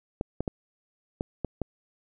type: clicks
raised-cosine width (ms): 2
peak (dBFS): -15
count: 6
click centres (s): 0.211 / 0.406 / 0.478 / 1.209 / 1.447 / 1.617
effects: none